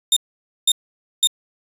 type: tone bursts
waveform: sawtooth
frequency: 3650 Hz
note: A#7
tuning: 37 cents flat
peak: -9 dBFS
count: 3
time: 0.12-1.272 s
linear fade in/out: 2 ms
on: 44 ms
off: 510 ms
effects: resampled to 32000 Hz